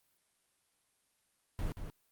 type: noise with echo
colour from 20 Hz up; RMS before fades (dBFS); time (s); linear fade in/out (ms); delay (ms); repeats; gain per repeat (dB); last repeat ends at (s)
brown; -35; 1.59-1.72; 0; 180; 1; -7; 1.9
effects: white hiss -75 dBFS RMS until 2.11 s + Opus 32 kbps